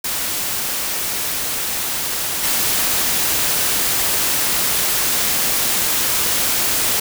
white noise with level steps, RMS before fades -22 / -18 dBFS, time 0.04-7 s, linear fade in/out 5 ms, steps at 2.43 s, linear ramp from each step 10 ms, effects none

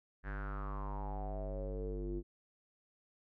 square tone with low-pass filter sweep, 49.72 Hz, G1, 25 cents sharp, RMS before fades -40 dBFS, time 0.23-2.23 s, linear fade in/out 50 ms, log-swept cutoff 1700 to 330 Hz, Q 6.8, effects none

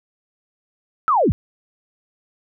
sine linear sweep, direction down, 1353 to 44.09 Hz, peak -13 dBFS, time 1.08-1.32 s, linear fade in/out 0 ms, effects none

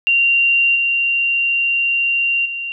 sine tone with level steps, 2767 Hz, F7, 17 cents flat, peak -11 / -14 / -22 dBFS, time 0.07-2.72 s, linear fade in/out 0 ms, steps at 0.75 / 2.45 s, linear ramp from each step 10 ms, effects none

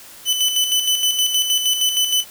sawtooth tone with tremolo, 3006 Hz, F#7, 27 cents sharp, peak -11 dBFS, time 0.25-2.25 s, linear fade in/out 50 ms, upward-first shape square, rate 6.4 Hz, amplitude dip 50%, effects white hiss -41 dBFS RMS until 2.3 s

